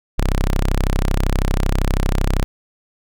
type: tone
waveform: sawtooth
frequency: 32.7 Hz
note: C1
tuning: in tune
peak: -11 dBFS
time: 0.18-2.44 s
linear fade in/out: 0 ms
effects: none

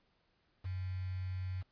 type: tone with quantisation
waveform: sine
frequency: 92.5 Hz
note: F#2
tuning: in tune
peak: -36 dBFS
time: 0.64-1.63 s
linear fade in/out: 20 ms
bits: 9
effects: pink hiss -75 dBFS RMS until 1.71 s + resampled to 11025 Hz

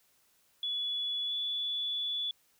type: tone with pitch glide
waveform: sine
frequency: 3413 to 3439 Hz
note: G#7 to A7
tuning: +47 to -40 cents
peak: -31 dBFS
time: 0.63-2.31 s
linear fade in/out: 2 ms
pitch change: +13 cents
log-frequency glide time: 1.26-1.33 s
effects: white hiss -69 dBFS RMS until 2.59 s

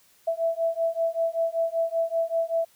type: beating tone pair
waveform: sine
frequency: 659.3 / 664.5 Hz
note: E5 / E5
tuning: 0 / +14 cents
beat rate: 5.2 Hz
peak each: -26 dBFS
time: 0.27-2.65 s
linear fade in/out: 10 ms
effects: white hiss -60 dBFS RMS until 2.75 s

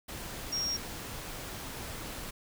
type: tone in noise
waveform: sine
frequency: 5588 Hz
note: F8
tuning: in tune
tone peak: -30 dBFS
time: 0.52-0.77 s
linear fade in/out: 10 ms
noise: pink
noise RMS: -41 dBFS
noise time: 0.08-2.31 s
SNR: +8 dB
effects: none

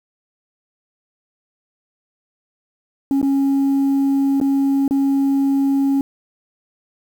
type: tone with dropouts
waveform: sine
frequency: 274.9 Hz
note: C#4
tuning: 14 cents flat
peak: -11 dBFS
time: 3.11-6.01 s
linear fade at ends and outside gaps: 1 ms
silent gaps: 3.215-3.228 / 4.401-4.413 / 4.879-4.909 s
effects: tanh soft clip ceiling -13 dBFS + 7-bit

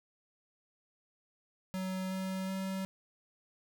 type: tone with pitch steps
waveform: square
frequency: 187.4 / 189.14 / 190.9 Hz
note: F#3 / F#3 / G3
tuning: +22 / +38 / -46 cents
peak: -35 dBFS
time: 1.74-2.85 s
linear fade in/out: 0 ms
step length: 370 ms
effects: 11-bit

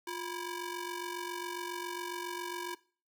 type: ring-modulated tone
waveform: sawtooth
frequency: 659.3 Hz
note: E5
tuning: in tune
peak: -30 dBFS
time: 0.07-2.75 s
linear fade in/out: 5 ms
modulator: 306 Hz
effects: noise-tail reverb RT60 0.4 s tail -20 dB re dry

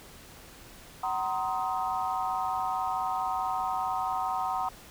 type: chord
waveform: sine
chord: C half-diminished seventh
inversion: second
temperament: just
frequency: 753.5 / 941.9 / 1046.5 / 1255.8 Hz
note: Gb5 / Bb5 / C6 / Eb6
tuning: +31 / +18 / 0 / +16 cents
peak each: -31 / -33 / -35 / -35 dBFS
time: 1.03-4.69 s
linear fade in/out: 5 ms
effects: pink hiss -50 dBFS RMS until 4.9 s

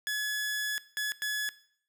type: tone bursts at uneven times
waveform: sawtooth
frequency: 1700 Hz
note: G#6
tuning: 40 cents sharp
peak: -26 dBFS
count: 3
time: 0.07-0.78 / 0.97-1.12 / 1.22-1.49 s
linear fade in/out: 0 ms
effects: noise-tail reverb RT60 0.6 s tail -19 dB re dry

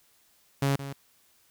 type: tone with echo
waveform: sawtooth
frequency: 138.59 Hz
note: C#3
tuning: in tune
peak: -19 dBFS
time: 0.62-0.76 s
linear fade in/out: 5 ms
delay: 170 ms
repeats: 1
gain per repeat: -12 dB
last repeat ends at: 0.93 s
effects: white hiss -64 dBFS RMS until 1.5 s

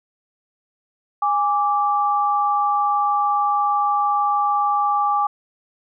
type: tone pair together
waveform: sine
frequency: 821.6 / 1168 Hz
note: G#5 / D6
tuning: -19 / -10 cents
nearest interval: tritone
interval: 609 cents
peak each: -19 dBFS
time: 1.22-5.27 s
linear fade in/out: 5 ms
effects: none

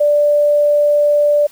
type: tone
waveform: sine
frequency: 587.3 Hz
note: D5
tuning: in tune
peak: -9 dBFS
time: 0-1.47 s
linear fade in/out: 10 ms
effects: white hiss -45 dBFS RMS until 1.51 s

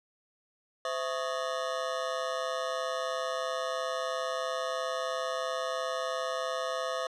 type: ring-modulated tone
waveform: 25% pulse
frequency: 588 Hz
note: D5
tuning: 2 cents sharp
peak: -24 dBFS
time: 0.85-7.07 s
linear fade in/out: 2 ms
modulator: 71.5 Hz
effects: low-pass 6000 Hz 12 dB/octave

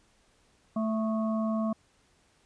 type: harmonic tone with a mistuned harmonic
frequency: 220 Hz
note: A3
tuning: in tune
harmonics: 1 / 3 / 5 / 6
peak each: -27 / -34 / -38 / -51 dBFS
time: 0.76-1.73 s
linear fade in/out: 5 ms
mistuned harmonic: 6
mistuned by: -92 cents
effects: pink hiss -66 dBFS RMS until 2.45 s + resampled to 22050 Hz

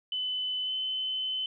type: tone with pitch glide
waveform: sine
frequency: 3016 to 3044 Hz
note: F#7 to F#7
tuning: +32 to +48 cents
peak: -29 dBFS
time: 0.12-1.46 s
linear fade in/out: 2 ms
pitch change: +16 cents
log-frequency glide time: 0.64-0.71 s
effects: none

